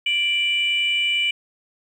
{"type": "tone pair together", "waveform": "sine", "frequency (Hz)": [2349, 2960], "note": ["D7", "F#7"], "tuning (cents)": [0, 0], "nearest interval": "major third", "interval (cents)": 400, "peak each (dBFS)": -20, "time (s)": [0.06, 1.31], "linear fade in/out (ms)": 5, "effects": ["tanh soft clip ceiling -12 dBFS", "9-bit"]}